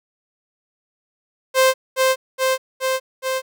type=tone with echo; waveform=sawtooth; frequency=523 Hz; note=C5; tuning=1 cent flat; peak=-8 dBFS; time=1.54-1.74 s; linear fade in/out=50 ms; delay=420 ms; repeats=4; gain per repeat=-2 dB; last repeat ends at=3.42 s; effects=none